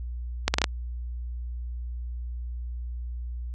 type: accelerating click train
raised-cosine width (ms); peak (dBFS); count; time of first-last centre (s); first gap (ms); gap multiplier
0.2; -3; 5; 0.48-0.642; 60; 0.74
effects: added 60 Hz sine -31 dBFS peak until 3.54 s + resampled to 24000 Hz